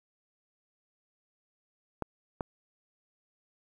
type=clicks; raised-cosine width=1 ms; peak=-18 dBFS; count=2; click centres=2.023 / 2.408 s; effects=9-bit